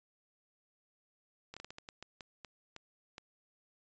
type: slowing click train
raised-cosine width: 0.2 ms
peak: -29 dBFS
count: 12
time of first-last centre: 1.54-3.181 s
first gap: 26 ms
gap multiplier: 1.32
effects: resampled to 16000 Hz